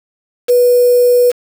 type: tone with quantisation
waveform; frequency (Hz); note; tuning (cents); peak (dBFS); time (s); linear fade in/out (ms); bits
sine; 490; B4; -14; -6; 0.48-1.32; 20; 4
effects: none